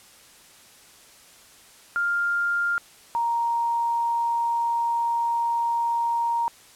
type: tone pair in turn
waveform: sine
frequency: 1400 / 934.4 Hz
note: F6 / A#5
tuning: +4 / +4 cents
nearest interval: perfect fifth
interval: 700 cents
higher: first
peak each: -21 / -21 dBFS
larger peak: neither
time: 1.96-2.78 / 3.15-6.48 s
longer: second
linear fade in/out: 0 ms
effects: white hiss -51 dBFS RMS until 6.75 s + low-pass 11000 Hz 12 dB/octave